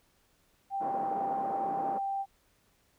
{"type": "tone", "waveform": "sine", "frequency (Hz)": 786, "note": "G5", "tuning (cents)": 4, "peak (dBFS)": -30, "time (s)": [0.7, 2.26], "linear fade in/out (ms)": 50}
{"type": "band-pass noise", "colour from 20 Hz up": "white", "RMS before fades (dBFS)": -39, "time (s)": [0.8, 1.99], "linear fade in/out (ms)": 20, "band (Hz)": [180, 890], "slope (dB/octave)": 24}
{"effects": ["pink hiss -69 dBFS RMS until 2.98 s"]}